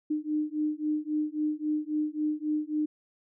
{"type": "beating tone pair", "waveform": "sine", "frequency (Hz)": [302, 305.7], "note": ["D4", "D#4"], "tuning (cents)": [48, -30], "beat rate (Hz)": 3.7, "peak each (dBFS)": -30, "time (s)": [0.1, 2.86], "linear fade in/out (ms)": 10, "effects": []}